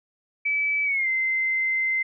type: tone with pitch glide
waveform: sine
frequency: 2300 to 2073 Hz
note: D7 to C7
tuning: -37 to -17 cents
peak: -21 dBFS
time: 0.45-2.03 s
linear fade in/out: 10 ms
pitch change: -180 cents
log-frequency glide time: 0.84-1.08 s
effects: none